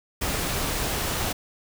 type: noise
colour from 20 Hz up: pink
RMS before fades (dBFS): -27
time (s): 0.21-1.33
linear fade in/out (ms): 10
effects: none